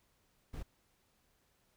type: noise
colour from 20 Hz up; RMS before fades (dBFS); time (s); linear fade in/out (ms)
brown; -42; 0.53-0.63; 10
effects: pink hiss -74 dBFS RMS until 1.76 s